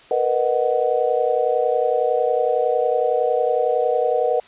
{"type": "chord", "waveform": "sine", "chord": "B major seventh", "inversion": "third", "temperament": "just", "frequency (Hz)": [463, 493.9, 617.4, 740.8], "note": ["A#4", "B4", "D#5", "F#5"], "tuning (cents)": [-12, 0, -14, 2], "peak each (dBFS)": [-23, -20, -23, -23], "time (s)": [0.11, 4.4], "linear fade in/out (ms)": 2, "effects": ["white hiss -47 dBFS RMS until 4.47 s", "resampled to 8000 Hz"]}